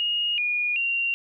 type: tone with pitch steps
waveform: sine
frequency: 2863 / 2440 / 2762 Hz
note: F7 / D#7 / F7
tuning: +42 / -34 / -20 cents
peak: -22 dBFS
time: 0-1.14 s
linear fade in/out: 0 ms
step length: 380 ms
effects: none